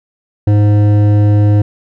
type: tone with hard clipping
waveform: sine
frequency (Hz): 103.83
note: G#2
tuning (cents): 0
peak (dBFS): -8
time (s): 0.47-1.62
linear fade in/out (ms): 5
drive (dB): 11
effects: none